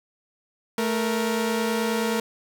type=tone pair together; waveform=sawtooth; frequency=220 / 469.4 Hz; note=A3 / A#4; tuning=0 / +12 cents; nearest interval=octave + minor second; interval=1312 cents; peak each=-21 / -22 dBFS; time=0.78-2.2 s; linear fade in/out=2 ms; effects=none